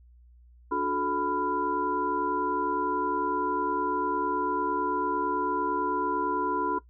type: tone cluster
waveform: sine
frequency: 294 / 364.9 / 433.8 / 996 / 1391 Hz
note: D4 / F#4 / A4 / B5 / F6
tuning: +2 / -24 / -25 / +14 / -7 cents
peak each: -32 / -32 / -34 / -29 / -37 dBFS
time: 0.71-6.79 s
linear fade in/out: 10 ms
effects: noise-tail reverb RT60 0.1 s tail -17 dB re dry + added 60 Hz sine -52 dBFS peak until 6.89 s